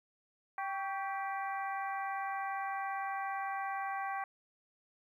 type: harmonic tone with a mistuned harmonic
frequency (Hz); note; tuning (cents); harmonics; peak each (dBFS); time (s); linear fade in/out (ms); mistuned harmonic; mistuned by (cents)
392; G4; 0; 2 / 3 / 4 / 5 / 6; -37 / -41 / -44 / -45 / -51; 0.58-4.24; 2; 3; -70
effects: 12-bit